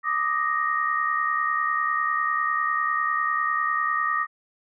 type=tone cluster; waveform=sine; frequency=1180 / 1250 / 1866 Hz; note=D6 / D#6 / A#6; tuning=+8 / +8 / +1 cents; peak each=-26 dBFS; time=0.03-4.27 s; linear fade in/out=50 ms; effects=none